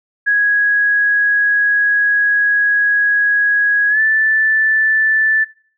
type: tone with pitch glide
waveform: sine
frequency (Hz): 1661.2 to 1757.9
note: G#6 to A6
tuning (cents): 0 to -2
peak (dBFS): -10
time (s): 0.26-5.45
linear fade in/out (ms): 20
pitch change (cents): +98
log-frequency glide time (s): 3.89-4
effects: noise-tail reverb RT60 0.5 s tail -21 dB re dry